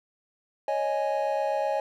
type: chord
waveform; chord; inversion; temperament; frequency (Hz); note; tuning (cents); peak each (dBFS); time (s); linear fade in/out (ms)
triangle; C# suspended second; none; equal; 554.4 / 622.3 / 830.6; C#5 / D#5 / G#5; 0 / 0 / 0; -27; 0.68-1.8; 2
effects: none